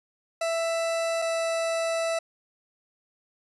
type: tone pair in turn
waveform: 40% pulse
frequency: 662 / 659.7 Hz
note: E5 / E5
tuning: +7 / +1 cents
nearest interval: unison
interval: 6 cents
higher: first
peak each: -24 dBFS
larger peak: neither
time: 0.41-1.22 / 1.22-2.19 s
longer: second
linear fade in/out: 5 ms
effects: resampled to 24000 Hz